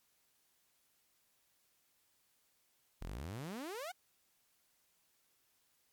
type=exponential sweep; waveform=sawtooth; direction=up; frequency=35.64 to 771 Hz; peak=-38 dBFS; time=3.01-3.92 s; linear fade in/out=10 ms; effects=white hiss -75 dBFS RMS until 5.92 s + MP3 96 kbps